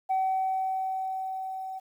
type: tone with level ramp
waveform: sine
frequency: 760 Hz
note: F#5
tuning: 46 cents sharp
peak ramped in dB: -21 to -34 dBFS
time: 0.09-1.8 s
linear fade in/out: 20 ms
effects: tanh soft clip ceiling -21 dBFS + 10-bit